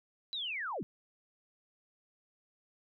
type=linear sweep; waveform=sine; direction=down; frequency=4000 to 132.2 Hz; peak=-35 dBFS; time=0.33-0.83 s; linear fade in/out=0 ms; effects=none